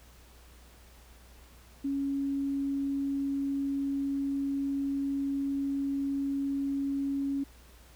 sine tone, 277.2 Hz, C#4, in tune, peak -28 dBFS, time 1.84-7.44 s, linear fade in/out 10 ms, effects added 60 Hz sine -54 dBFS peak until 7.95 s + pink hiss -58 dBFS RMS until 7.95 s

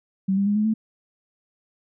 sine tone with pitch steps, 192.1 / 198.64 / 205.4 / 212.4 / 219.6 Hz, G3 / G3 / G#3 / G#3 / A3, -35 / +23 / -19 / +39 / -3 cents, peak -18 dBFS, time 0.28-0.74 s, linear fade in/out 10 ms, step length 92 ms, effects none

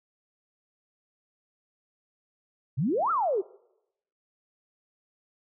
sine exponential two-way sweep, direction up then down, 115 to 1396.9 to 349.2 Hz, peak -23 dBFS, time 2.77-3.42 s, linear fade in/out 20 ms, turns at 3.11 s, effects noise-tail reverb RT60 0.8 s tail -21 dB re dry

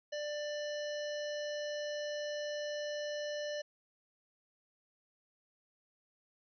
harmonic tone, 592 Hz, D5, 14 cents sharp, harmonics 1 / 3 / 5 / 7 / 9 / 10, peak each -37 / -46 / -49 / -51 / -53 / -54 dBFS, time 0.12-3.62 s, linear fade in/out 10 ms, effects none

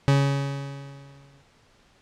40% pulse tone with exponential decay, 139.3 Hz, C#3, 9 cents sharp, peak -14 dBFS, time 0.08-1.42 s, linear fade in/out 0 ms, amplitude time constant 290 ms, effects pink hiss -59 dBFS RMS until 2.01 s + low-pass 6000 Hz 12 dB/octave

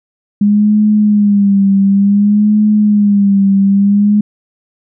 sine tone with vibrato, 203.8 Hz, G#3, 32 cents flat, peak -6 dBFS, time 0.41-4.21 s, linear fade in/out 5 ms, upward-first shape sine, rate 0.56 Hz, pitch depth 67 cents each way, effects none

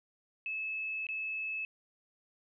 sine tone with dropouts, 2600 Hz, E7, 24 cents flat, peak -34 dBFS, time 0.46-1.65 s, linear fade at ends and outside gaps 1 ms, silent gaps 1.068-1.088 s, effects none

